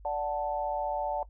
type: chord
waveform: sine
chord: D major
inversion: none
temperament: equal with one note detuned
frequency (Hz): 585 / 740 / 880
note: D5 / F#5 / A5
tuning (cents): -7 / 0 / 0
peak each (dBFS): -33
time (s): 0.05-1.23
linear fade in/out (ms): 2
effects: noise-tail reverb RT60 0.1 s tail -18 dB re dry + added 50 Hz sine -48 dBFS peak until 1.29 s